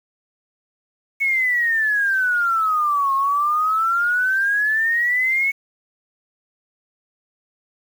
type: exponential two-way sweep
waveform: sine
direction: down then up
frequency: 2217 to 1077 to 2217 Hz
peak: -16 dBFS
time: 1.2-5.52 s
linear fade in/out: 20 ms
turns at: 3.14 s
effects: 7-bit